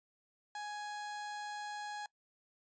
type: tone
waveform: 30% pulse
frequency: 833 Hz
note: G#5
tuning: 5 cents sharp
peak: -38 dBFS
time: 0.55-2.06 s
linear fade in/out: 2 ms
effects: noise-tail reverb RT60 0.1 s tail -22 dB re dry + resampled to 16000 Hz